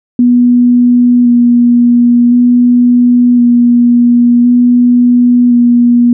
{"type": "tone with vibrato", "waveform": "sine", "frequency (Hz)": 242.2, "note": "B3", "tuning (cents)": -34, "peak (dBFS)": -3, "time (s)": [0.19, 6.13], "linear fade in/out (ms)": 2, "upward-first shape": "square", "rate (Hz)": 0.47, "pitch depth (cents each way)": 13, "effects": []}